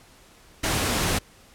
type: noise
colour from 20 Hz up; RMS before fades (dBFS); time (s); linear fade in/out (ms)
pink; -24; 0.63-1.19; 10
effects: pink hiss -53 dBFS RMS until 1.54 s + low-pass 12000 Hz 12 dB/octave